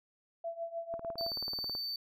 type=tone with tremolo; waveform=sine; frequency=670 Hz; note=E5; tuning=28 cents sharp; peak=-33 dBFS; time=0.44-1.32 s; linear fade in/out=5 ms; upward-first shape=triangle; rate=6.6 Hz; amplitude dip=90%
type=click train; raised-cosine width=1 ms; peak=-31 dBFS; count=16; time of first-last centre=0.94-1.751 s; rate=18.5 Hz
type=tone; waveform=triangle; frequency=4561 Hz; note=C#8; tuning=49 cents sharp; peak=-34 dBFS; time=1.18-1.96 s; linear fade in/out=2 ms
effects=none